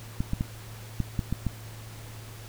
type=clicks; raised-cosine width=5 ms; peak=-14 dBFS; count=7; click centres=0.205 / 0.334 / 0.409 / 1.003 / 1.192 / 1.326 / 1.467 s; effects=added 110 Hz sine -42 dBFS peak until 2.48 s + pink hiss -47 dBFS RMS until 2.48 s